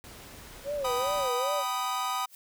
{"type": "noise", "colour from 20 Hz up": "pink", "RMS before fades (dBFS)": -47, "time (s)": [0.04, 1.28], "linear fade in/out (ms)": 0}
{"type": "tone with vibrato", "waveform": "sine", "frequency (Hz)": 534, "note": "C5", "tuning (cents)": 35, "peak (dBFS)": -29, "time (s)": [0.64, 1.64], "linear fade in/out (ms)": 50, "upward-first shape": "sine", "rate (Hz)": 2.5, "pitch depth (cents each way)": 170}
{"type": "chord", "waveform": "45% pulse", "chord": "G augmented", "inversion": "none", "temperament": "equal with one note detuned", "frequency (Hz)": [770.5, 987.8, 1244.5], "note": ["G5", "B5", "D#6"], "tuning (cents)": [-30, 0, 0], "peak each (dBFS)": [-35, -33, -32], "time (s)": [0.84, 2.26], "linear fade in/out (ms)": 10}
{"type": "noise with exponential growth", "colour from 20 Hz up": "blue", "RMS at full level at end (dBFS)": -45, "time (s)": [2.23, 2.35], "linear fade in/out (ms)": 2, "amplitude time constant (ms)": 26}
{"effects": []}